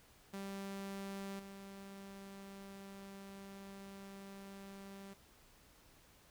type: tone with level steps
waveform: sawtooth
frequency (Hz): 196.4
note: G3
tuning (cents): +4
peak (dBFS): -39 / -46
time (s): 0.33-5.14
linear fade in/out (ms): 10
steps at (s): 1.39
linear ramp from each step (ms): 5
effects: pink hiss -65 dBFS RMS until 6.3 s